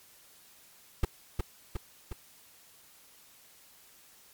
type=noise with echo; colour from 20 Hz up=brown; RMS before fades=-23 dBFS; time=1.03-1.05 s; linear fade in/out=5 ms; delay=360 ms; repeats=3; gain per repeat=-4 dB; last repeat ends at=2.13 s; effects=white hiss -58 dBFS RMS until 4.33 s + MP3 96 kbps